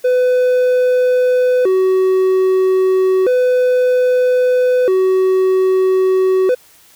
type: tone with vibrato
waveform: triangle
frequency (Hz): 434.3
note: A4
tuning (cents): -23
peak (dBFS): -8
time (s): 0.04-6.55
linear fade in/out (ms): 10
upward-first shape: square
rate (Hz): 0.31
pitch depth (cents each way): 250
effects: white hiss -47 dBFS RMS until 6.95 s